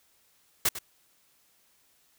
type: noise with echo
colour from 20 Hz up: white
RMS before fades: -24 dBFS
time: 0.65-0.69 s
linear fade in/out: 5 ms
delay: 99 ms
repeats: 1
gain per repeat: -13 dB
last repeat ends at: 0.789 s
effects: white hiss -66 dBFS RMS until 2.18 s